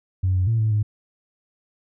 sine tone with pitch steps, 93.2 / 92 / 113.6 / 109.3 / 105.6 Hz, F#2 / F#2 / A#2 / A2 / G#2, +13 / -9 / -44 / -11 / +29 cents, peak -16 dBFS, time 0.23-0.83 s, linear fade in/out 10 ms, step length 120 ms, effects tanh soft clip ceiling -13 dBFS

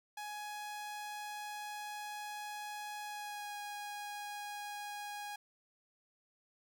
sawtooth tone with pitch glide, 836 to 824.5 Hz, G#5 to G#5, +11 to -13 cents, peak -38 dBFS, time 0.17-5.36 s, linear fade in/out 5 ms, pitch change -24 cents, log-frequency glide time 3.04-3.53 s, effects none

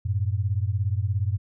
sine beating tone pair, 93.7 / 110.7 Hz, F#2 / A2, +22 / +11 cents, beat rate 17 Hz, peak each -24 / -26 dBFS, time 0.05-1.38 s, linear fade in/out 10 ms, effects none

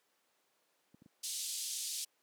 clicks, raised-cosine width 5 ms, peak -31 dBFS, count 3, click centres 0.945 / 1.021 / 1.061 s
white band-pass noise, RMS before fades -40 dBFS, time 1.23-2.05 s, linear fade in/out 10 ms, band 3400 to 10000 Hz, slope 24 dB/octave
effects pink hiss -75 dBFS RMS until 2.22 s + high-pass 400 Hz 12 dB/octave

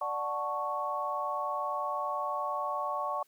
sine chord, D major seventh, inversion none, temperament equal with one note detuned, 589.4 / 740 / 880 / 1108.7 Hz, D5 / F#5 / A5 / C#6, +6 / 0 / 0 / 0 cents, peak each -37 / -38 / -38 / -33 dBFS, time 0.01-3.23 s, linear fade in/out 5 ms, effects white hiss -68 dBFS RMS until 3.27 s + high-pass 200 Hz 12 dB/octave

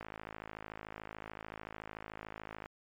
click train, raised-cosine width 0.5 ms, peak -28 dBFS, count 143, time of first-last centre 0.01-2.659 s, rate 53.6 Hz, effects MP3 64 kbps

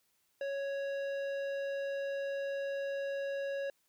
sine tone with tanh clipping, 554.4 Hz, C#5, in tune, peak -36 dBFS, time 0.41-3.7 s, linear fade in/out 2 ms, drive 13 dB, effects white hiss -75 dBFS RMS until 3.88 s

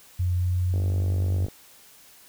sine tone with pitch glide, 89.5 to 90.49 Hz, F2 to F#2, +43 to -38 cents, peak -21 dBFS, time 0.19-1.46 s, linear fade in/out 10 ms, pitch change +19 cents, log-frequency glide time 0.35-0.61 s
click train, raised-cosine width 2 ms, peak -23 dBFS, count 38, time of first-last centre 0.74-1.484 s, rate 49.7 Hz
effects white hiss -52 dBFS RMS until 2.28 s

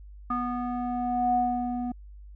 square tone with low-pass filter sweep, 245.1 Hz, B3, 13 cents flat, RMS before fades -28 dBFS, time 0.3-1.92 s, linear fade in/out 5 ms, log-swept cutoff 1200 to 560 Hz, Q 8.9, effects added 50 Hz sine -43 dBFS peak until 2.35 s

